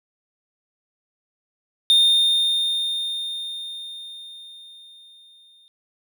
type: tone with exponential decay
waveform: triangle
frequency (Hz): 3643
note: A#7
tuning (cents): -41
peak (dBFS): -10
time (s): 1.9-5.68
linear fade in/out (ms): 0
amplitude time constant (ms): 820
effects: none